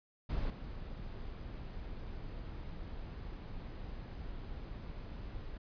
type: noise with level steps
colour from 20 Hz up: brown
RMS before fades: -36 / -44 dBFS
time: 0.29-5.58 s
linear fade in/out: 10 ms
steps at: 0.5 s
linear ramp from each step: 2 ms
effects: resampled to 11025 Hz